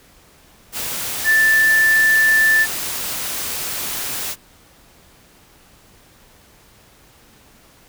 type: tone in noise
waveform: sine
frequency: 1763 Hz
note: A6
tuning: 3 cents sharp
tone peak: -11 dBFS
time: 1.24-2.67 s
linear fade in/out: 50 ms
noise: white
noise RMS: -25 dBFS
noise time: 0.72-4.36 s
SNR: +11 dB
effects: pink hiss -50 dBFS RMS until 7.88 s